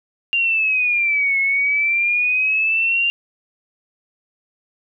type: exponential two-way sweep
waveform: sine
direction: down then up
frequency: 2794 to 2176 to 2794 Hz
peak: -15 dBFS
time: 0.33-3.1 s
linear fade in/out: 0 ms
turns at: 1.39 s
effects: none